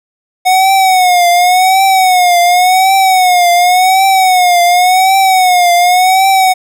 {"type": "tone with vibrato", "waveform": "square", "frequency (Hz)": 735, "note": "F#5", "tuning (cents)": -12, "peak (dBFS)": -6, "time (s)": [0.45, 6.54], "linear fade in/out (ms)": 20, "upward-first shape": "triangle", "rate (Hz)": 0.9, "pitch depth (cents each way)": 100, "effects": []}